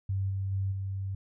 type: tone with level steps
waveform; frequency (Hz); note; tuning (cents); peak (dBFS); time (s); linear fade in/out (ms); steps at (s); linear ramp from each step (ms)
sine; 96.9; G2; -20; -27 / -29 / -27 / -31; 0.09-1.15; 5; 0.29 / 0.51 / 0.71; 20
effects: none